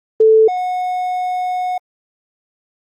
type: tone pair in turn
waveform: sine / triangle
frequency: 440 / 730.1 Hz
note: A4 / F#5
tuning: 0 / -23 cents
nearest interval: major sixth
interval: 877 cents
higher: second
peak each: -6 / -15 dBFS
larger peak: first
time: 0.2-0.48 / 0.48-1.78 s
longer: second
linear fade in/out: 5 ms
effects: Opus 24 kbps